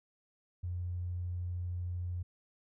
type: tone with tanh clipping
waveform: triangle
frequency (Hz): 88.7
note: F2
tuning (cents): +27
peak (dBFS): -34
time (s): 0.63-2.23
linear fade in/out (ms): 10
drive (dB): 3
effects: none

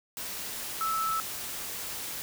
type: tone in noise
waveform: sine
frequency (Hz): 1311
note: E6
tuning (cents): -10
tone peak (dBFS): -27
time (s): 0.81-1.2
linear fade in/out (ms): 0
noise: white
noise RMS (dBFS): -37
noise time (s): 0.17-2.22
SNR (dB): +7
effects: none

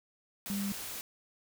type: tone in noise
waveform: sine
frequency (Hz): 200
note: G3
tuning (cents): +35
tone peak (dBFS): -32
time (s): 0.5-0.72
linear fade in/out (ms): 0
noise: white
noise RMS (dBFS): -41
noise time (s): 0.46-1.01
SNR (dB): +6
effects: none

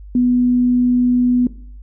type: tone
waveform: sine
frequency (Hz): 246.9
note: B3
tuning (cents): 0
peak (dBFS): -11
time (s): 0.15-1.47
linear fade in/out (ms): 2
effects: noise-tail reverb RT60 0.5 s tail -17 dB re dry + added 50 Hz sine -33 dBFS peak until 1.82 s

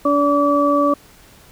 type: harmonic tone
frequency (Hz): 287.8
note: D4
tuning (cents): -35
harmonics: 1 / 2 / 4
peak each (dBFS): -17 / -17 / -17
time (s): 0.05-0.94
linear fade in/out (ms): 5
effects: pink hiss -47 dBFS RMS until 1.51 s

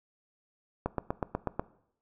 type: click train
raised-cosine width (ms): 1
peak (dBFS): -15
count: 7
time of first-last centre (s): 0.86-1.595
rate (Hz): 8.16
effects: noise-tail reverb RT60 0.7 s tail -19 dB re dry

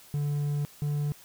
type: tone pair in turn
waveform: triangle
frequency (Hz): 145.5 / 146.43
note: D3 / D3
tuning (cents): -16 / -5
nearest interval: unison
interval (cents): 11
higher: second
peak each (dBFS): -24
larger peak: neither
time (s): 0.14-0.65 / 0.82-1.12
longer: first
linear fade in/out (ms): 0
effects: white hiss -53 dBFS RMS until 1.24 s

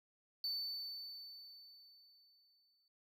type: tone with exponential decay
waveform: triangle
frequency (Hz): 4517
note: C#8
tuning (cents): +32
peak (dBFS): -35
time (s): 0.44-2.88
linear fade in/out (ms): 1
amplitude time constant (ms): 530
effects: none

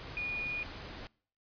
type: tone in noise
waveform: sine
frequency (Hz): 2448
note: D#7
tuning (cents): -29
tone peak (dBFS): -33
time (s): 0.17-0.63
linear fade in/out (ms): 0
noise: pink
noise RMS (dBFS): -45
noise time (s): 0-1.07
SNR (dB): +9
effects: noise-tail reverb RT60 0.5 s tail -24 dB re dry + resampled to 11025 Hz

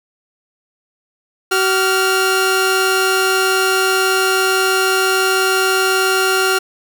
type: tone pair together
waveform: sawtooth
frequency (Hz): 379.3 / 1396.9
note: F#4 / F6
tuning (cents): +43 / 0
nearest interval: octave + major seventh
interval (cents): 2257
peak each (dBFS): -12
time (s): 1.51-6.59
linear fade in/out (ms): 10
effects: none

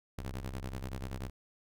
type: ring-modulated tone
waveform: sawtooth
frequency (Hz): 65.8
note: C2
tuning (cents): +10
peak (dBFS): -31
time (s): 0.18-1.3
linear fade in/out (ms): 5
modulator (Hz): 27.7
effects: none

